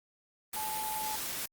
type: tone in noise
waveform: sine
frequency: 865 Hz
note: A5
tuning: 30 cents flat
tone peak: -35 dBFS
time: 0.56-1.16 s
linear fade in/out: 5 ms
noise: white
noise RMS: -37 dBFS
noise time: 0.53-1.46 s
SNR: -1 dB
effects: Opus 32 kbps